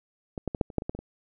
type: clicks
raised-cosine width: 2 ms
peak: -20 / -15 / -17 / -9 / -29 / -11 / -21 / -16 / -23 / -25 dBFS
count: 10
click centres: 0.378 / 0.477 / 0.548 / 0.612 / 0.702 / 0.783 / 0.821 / 0.895 / 0.95 / 0.99 s
effects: none